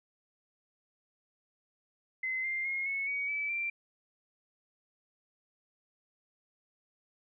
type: tone with pitch steps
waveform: sine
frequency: 2052 / 2100 / 2149 / 2199 / 2251 / 2303 / 2357 Hz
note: C7 / C7 / C7 / C#7 / C#7 / D7 / D7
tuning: -34 / +6 / +46 / -14 / +26 / -34 / +6 cents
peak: -31 dBFS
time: 2.23-3.7 s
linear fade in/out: 5 ms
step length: 210 ms
effects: none